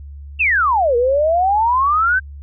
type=exponential two-way sweep; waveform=sine; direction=down then up; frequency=2794 to 466.2 to 1571 Hz; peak=-12 dBFS; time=0.39-2.2 s; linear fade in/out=20 ms; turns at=0.96 s; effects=added 71 Hz sine -31 dBFS peak until 2.42 s